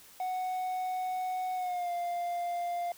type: tone with pitch glide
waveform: triangle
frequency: 740 to 698.5 Hz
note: F#5 to F5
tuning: 0 to 0 cents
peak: -29 dBFS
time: 0.2-2.92 s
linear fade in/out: 2 ms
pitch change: -100 cents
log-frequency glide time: 1.55-1.91 s
effects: white hiss -55 dBFS RMS until 2.97 s